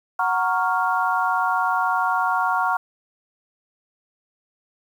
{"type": "chord", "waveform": "sine", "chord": "Gb major seventh", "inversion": "none", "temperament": "equal", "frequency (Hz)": [740, 932.3, 1108.7, 1396.9], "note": ["Gb5", "Bb5", "Db6", "F6"], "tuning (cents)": [0, 0, 0, 0], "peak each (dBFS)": -24, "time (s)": [0.19, 2.77], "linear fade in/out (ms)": 5, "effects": ["8-bit"]}